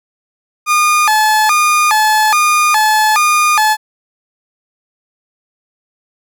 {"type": "tone with vibrato", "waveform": "30% pulse", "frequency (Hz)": 1024, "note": "C6", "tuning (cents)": -38, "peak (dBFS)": -6, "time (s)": [0.66, 3.77], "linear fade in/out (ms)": 50, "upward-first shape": "square", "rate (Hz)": 1.2, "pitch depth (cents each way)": 300, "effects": []}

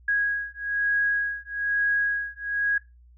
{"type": "beating tone pair", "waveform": "sine", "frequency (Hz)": [1651, 1652.1], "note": ["G#6", "G#6"], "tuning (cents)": [-11, -10], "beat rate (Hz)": 1.1, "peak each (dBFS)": -26, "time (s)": [0.08, 2.78], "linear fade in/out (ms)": 5, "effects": ["noise-tail reverb RT60 0.2 s tail -17 dB re dry", "added 60 Hz sine -50 dBFS peak until 3.17 s"]}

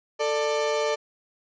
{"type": "tone pair together", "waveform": "35% pulse", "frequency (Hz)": [443.4, 592.5], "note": ["A4", "D5"], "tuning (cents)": [13, 15], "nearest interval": "perfect fourth", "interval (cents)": 502, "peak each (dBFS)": -24, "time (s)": [0.19, 0.96], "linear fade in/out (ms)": 20, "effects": ["resampled to 16000 Hz"]}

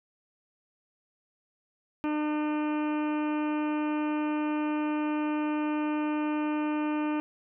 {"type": "harmonic tone", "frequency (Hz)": 301.7, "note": "D4", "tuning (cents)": 47, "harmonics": [1, 2, 3, 4, 5, 6, 7, 8, 9, 10], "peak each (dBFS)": [-27, -39, -37, -41, -45, -50, -54, -45, -49, -55], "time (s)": [2.04, 7.2], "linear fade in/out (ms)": 0, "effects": []}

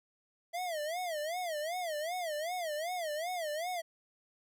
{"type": "tone with vibrato", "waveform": "square", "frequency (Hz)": 659.3, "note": "E5", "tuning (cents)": 0, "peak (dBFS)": -35, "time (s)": [0.53, 3.82], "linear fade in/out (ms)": 20, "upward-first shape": "sine", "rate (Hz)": 2.6, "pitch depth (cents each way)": 190, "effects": []}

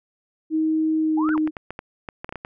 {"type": "tone with pitch glide", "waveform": "sine", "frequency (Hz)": [315.4, 310.3], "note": ["D#4", "D#4"], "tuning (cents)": [24, -5], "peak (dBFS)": -18, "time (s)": [0.5, 1.51], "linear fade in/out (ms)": 50, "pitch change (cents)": -29, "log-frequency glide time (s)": [0.98, 1.3]}
{"type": "linear two-way sweep", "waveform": "sine", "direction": "up then down", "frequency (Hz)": [771, 1568, 771], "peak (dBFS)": -26, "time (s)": [1.17, 1.37], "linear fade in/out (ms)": 10, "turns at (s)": 1.33}
{"type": "clicks", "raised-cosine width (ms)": 0.5, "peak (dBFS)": -17, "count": 12, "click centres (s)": [1.291, 1.378, 1.475, 1.568, 1.706, 1.791, 2.088, 2.245, 2.292, 2.325, 2.357, 2.449]}
{"effects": []}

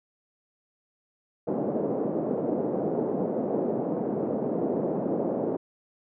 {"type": "band-pass noise", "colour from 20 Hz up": "white", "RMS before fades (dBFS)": -28, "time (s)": [1.47, 5.57], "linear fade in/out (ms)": 10, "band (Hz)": [170, 550], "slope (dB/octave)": 24, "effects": []}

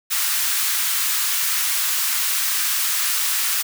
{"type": "high-pass noise", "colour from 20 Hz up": "white", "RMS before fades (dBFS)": -21, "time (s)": [0.1, 3.63], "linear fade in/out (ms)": 20, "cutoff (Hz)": 1100, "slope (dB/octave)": 24, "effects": []}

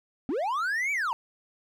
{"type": "linear two-way sweep", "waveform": "triangle", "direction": "up then down", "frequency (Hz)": [233.1, 2341, 865], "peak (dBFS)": -24, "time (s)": [0.29, 1.13], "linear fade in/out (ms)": 0, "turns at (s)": 0.92, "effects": []}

